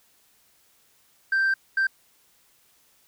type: tone bursts at uneven times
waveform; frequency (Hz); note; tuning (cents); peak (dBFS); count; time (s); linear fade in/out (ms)
sine; 1568; G6; 0; -17; 2; 1.32-1.54 / 1.77-1.87; 5
effects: tanh soft clip ceiling -18 dBFS + white hiss -62 dBFS RMS until 3.07 s